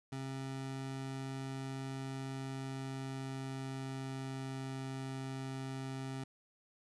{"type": "tone with pitch glide", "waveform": "25% pulse", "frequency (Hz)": [134, 133.23], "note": ["C3", "C3"], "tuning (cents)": [42, 32], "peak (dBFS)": -36, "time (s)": [0.12, 6.24], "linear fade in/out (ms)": 5, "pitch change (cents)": -10, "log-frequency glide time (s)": [2.19, 4.83], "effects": ["resampled to 22050 Hz", "11-bit"]}